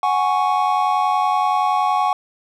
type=chord; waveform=triangle; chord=F# suspended second; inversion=none; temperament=equal; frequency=740 / 830.6 / 1108.7 Hz; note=F#5 / G#5 / C#6; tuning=0 / 0 / 0 cents; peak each=-18 dBFS; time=0.03-2.13 s; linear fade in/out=2 ms; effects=none